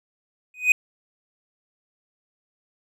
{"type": "tone with exponential growth", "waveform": "triangle", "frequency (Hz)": 2496, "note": "D#7", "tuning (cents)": 5, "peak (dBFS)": -7, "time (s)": [0.54, 0.72], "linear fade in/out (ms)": 2, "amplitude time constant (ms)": 37, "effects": []}